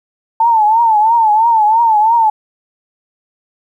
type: tone with vibrato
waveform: sine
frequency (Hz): 888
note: A5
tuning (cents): +16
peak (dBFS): -7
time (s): 0.4-2.3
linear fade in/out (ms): 5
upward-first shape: triangle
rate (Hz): 3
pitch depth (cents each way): 120
effects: 8-bit